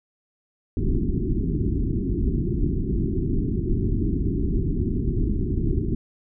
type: low-pass noise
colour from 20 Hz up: pink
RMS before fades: -23 dBFS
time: 0.77-5.95 s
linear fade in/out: 2 ms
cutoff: 390 Hz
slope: 96 dB/octave
effects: none